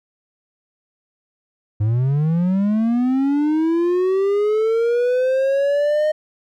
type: linear sweep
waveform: triangle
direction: up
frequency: 101.8 to 618 Hz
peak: -13 dBFS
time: 1.8-6.12 s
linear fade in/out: 10 ms
effects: none